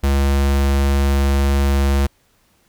square tone, 69.3 Hz, C#2, in tune, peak -14 dBFS, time 0.03-2.07 s, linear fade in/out 10 ms, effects pink hiss -59 dBFS RMS until 2.68 s

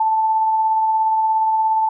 sine tone with tremolo, 880 Hz, A5, in tune, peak -13 dBFS, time 0-1.89 s, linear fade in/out 5 ms, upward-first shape sine, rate 17 Hz, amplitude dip 25%, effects none

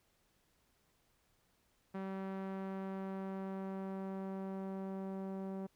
sawtooth tone with low-pass filter sweep, 192.2 Hz, G3, 34 cents flat, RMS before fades -42 dBFS, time 1.94-5.67 s, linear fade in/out 10 ms, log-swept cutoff 1600 to 740 Hz, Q 0.82, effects pink hiss -75 dBFS RMS until 5.75 s

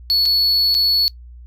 triangle tone with dropouts, 4407 Hz, C#8, 11 cents flat, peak -12 dBFS, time 0.1-1.08 s, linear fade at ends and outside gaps 0 ms, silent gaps 0.255-0.259 / 0.743-0.749 s, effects noise-tail reverb RT60 0.1 s tail -21 dB re dry + added 60 Hz sine -36 dBFS peak until 1.46 s

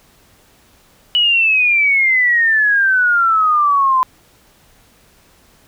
sine exponential sweep, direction down, 2960 to 1019 Hz, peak -10 dBFS, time 1.15-4.03 s, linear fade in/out 0 ms, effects pink hiss -51 dBFS RMS until 5.67 s

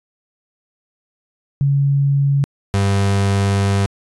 sine / 35% pulse tone pair in turn, 140 / 98.99 Hz, C#3 / G2, +18 / +17 cents, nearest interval tritone, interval 601 cents, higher first, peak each -12 dBFS, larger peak neither, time 1.61-2.44 / 2.74-3.86 s, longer second, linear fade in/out 0 ms, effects resampled to 24000 Hz

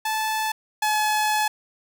sawtooth tone pair in turn, 872 / 853.1 Hz, A5 / G#5, -16 / +46 cents, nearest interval unison, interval 38 cents, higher first, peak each -19 / -16 dBFS, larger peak second, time 0.05-0.52 / 0.82-1.48 s, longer second, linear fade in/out 5 ms, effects none

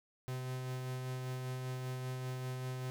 45% pulse tone with tremolo, 128.3 Hz, C3, 34 cents flat, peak -37 dBFS, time 0.28-2.9 s, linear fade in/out 0 ms, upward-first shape sine, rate 5.1 Hz, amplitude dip 25%, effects none

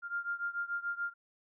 sine beating tone pair, 1396.9 / 1403.8 Hz, F6 / F6, 0 / +9 cents, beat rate 6.9 Hz, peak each -36 / -38 dBFS, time 0.02-1.14 s, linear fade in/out 50 ms, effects none

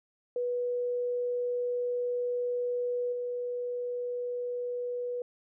sine tone with level steps, 489.2 Hz, B4, 16 cents flat, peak -28 / -31 dBFS, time 0.36-5.22 s, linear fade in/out 2 ms, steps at 3.12 s, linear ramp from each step 10 ms, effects none

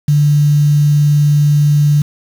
sine tone with quantisation, 146.83 Hz, D3, in tune, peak -7 dBFS, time 0.08-2.02 s, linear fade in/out 5 ms, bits 5, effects none

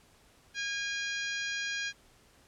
harmonic tone with a mistuned harmonic, 816 Hz, G#5, 31 cents flat, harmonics 2 / 3 / 4 / 5 / 6 / 7 / 8, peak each -35 / -39 / -41 / -43 / -45 / -46 / -47 dBFS, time 0.54-1.93 s, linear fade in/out 50 ms, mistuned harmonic 8, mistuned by +34 cents, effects pink hiss -62 dBFS RMS until 2.47 s + low-pass 11000 Hz 12 dB/octave

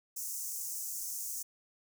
pink high-pass noise, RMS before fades -39 dBFS, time 0.16-1.43 s, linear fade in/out 10 ms, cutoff 5900 Hz, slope 48 dB/octave, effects none

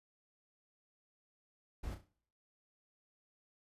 brown noise with echo, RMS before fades -42 dBFS, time 1.83-1.95 s, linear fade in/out 10 ms, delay 33 ms, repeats 4, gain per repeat -8 dB, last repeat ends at 2.082 s, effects noise-tail reverb RT60 0.6 s tail -22 dB re dry + resampled to 32000 Hz

